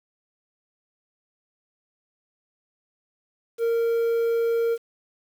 triangle tone with quantisation, 462.6 Hz, A#4, 13 cents flat, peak -18 dBFS, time 3.58-4.78 s, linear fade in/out 50 ms, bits 8, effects none

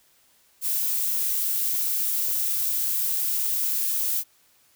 violet noise, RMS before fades -25 dBFS, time 0.61-4.24 s, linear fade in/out 50 ms, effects white hiss -61 dBFS RMS until 4.75 s

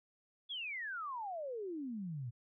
sine exponential sweep, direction down, 3470 to 113 Hz, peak -39 dBFS, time 0.49-2.31 s, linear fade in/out 20 ms, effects none

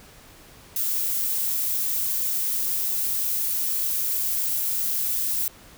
violet noise, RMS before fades -25 dBFS, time 0.76-5.48 s, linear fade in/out 2 ms, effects pink hiss -49 dBFS RMS until 5.77 s

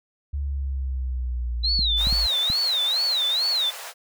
sine exponential sweep, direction down, 71.5 to 53 Hz, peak -24 dBFS, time 0.33-2.27 s, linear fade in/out 10 ms
sine tone with vibrato, 3951 Hz, B7, in tune, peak -20 dBFS, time 1.63-3.71 s, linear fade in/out 20 ms, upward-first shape sine, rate 2.3 Hz, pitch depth 210 cents each way
clicks, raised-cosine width 5 ms, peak -18 dBFS, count 4, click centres 1.792 / 2.071 / 2.127 / 2.501 s
pink high-pass noise, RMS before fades -37 dBFS, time 1.96-3.94 s, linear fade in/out 50 ms, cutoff 520 Hz, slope 48 dB/octave
effects none

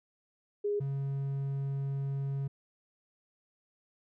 sine / triangle tone pair in turn, 411.5 / 137.92 Hz, G#4 / C#3, -16 / -8 cents, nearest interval octave + perfect fifth, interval 1892 cents, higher first, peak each -28 / -29 dBFS, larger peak first, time 0.64-0.8 / 0.8-2.48 s, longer second, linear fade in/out 10 ms, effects none

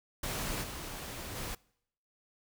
pink noise with level steps, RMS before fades -36 / -42 / -39 dBFS, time 0.23-1.55 s, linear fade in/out 5 ms, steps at 0.62 / 1.35 s, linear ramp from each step 20 ms, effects noise-tail reverb RT60 0.7 s tail -24 dB re dry

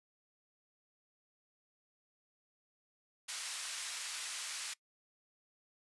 white band-pass noise, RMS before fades -42 dBFS, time 3.28-4.74 s, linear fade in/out 10 ms, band 1300 to 9100 Hz, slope 12 dB/octave, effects noise-tail reverb RT60 0.1 s tail -22 dB re dry + resampled to 24000 Hz

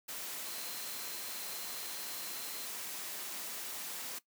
sine tone in noise, 4123 Hz, C8, 26 cents flat, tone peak -51 dBFS, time 0.45-2.66 s, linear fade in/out 10 ms, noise white, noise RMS -42 dBFS, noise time 0.08-4.19 s, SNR -12 dB, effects noise-tail reverb RT60 0.1 s tail -17 dB re dry + high-pass 200 Hz 12 dB/octave

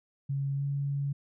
sine tone with pitch glide, 138.59 to 140.69 Hz, C#3 to C#3, 0 to +26 cents, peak -28 dBFS, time 0.29-1.13 s, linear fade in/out 10 ms, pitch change +26 cents, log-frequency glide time 0.55-0.63 s, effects none

